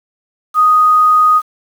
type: tone with quantisation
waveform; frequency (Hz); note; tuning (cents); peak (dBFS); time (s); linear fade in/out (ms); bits
sine; 1244.5; D#6; 0; -6; 0.54-1.42; 50; 6
effects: none